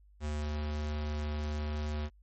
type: tone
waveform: square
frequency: 75.1 Hz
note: D2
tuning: 39 cents sharp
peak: -33 dBFS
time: 0.2-2.1 s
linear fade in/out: 50 ms
effects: added 50 Hz sine -57 dBFS peak until 2.22 s + MP3 32 kbps